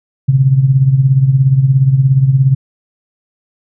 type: tone with tremolo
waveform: sine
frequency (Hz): 133.8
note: C3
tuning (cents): +39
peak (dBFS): -3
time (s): 0.28-2.55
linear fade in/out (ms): 10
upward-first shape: triangle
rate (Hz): 17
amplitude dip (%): 75
effects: none